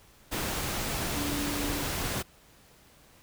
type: tone in noise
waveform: sine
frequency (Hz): 289.2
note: D4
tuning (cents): -27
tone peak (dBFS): -33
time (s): 1.15-1.84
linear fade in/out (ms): 20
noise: pink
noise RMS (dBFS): -32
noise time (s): 0.31-2.23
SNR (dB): -4
effects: pink hiss -58 dBFS RMS until 3.22 s